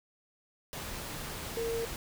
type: tone in noise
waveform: sine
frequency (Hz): 460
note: A#4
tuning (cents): -23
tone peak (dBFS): -31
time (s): 1.57-1.85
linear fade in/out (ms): 0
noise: pink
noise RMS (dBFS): -40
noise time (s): 0.73-1.96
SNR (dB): +6
effects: none